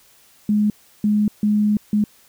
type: tone bursts at uneven times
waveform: sine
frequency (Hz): 209.6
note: G#3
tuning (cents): +16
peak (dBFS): -14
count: 4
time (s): 0.49-0.7 / 1.04-1.28 / 1.43-1.77 / 1.93-2.04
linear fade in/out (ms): 2
effects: white hiss -53 dBFS RMS until 2.28 s